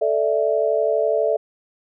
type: chord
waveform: sine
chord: A suspended fourth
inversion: none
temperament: equal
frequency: 440 / 587.3 / 659.3 Hz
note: A4 / D5 / E5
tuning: 0 / 0 / 0 cents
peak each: -21 dBFS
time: 0.01-1.37 s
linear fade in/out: 10 ms
effects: none